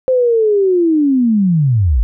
sine linear sweep, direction down, 523.3 to 47.9 Hz, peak -9 dBFS, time 0.08-2.03 s, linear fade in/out 0 ms, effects none

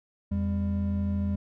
triangle tone pair together, 84.33 / 199.7 Hz, E2 / G3, +40 / +32 cents, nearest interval octave + minor third, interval 1492 cents, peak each -26 dBFS, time 0.31-1.36 s, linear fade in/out 10 ms, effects none

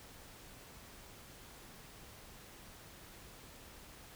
silence, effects pink hiss -55 dBFS RMS until 4.15 s

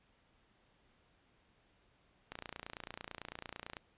click train, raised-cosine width 0.3 ms, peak -27 dBFS, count 43, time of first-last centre 2.32-3.768 s, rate 29 Hz, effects pink hiss -71 dBFS RMS until 3.97 s + resampled to 8000 Hz

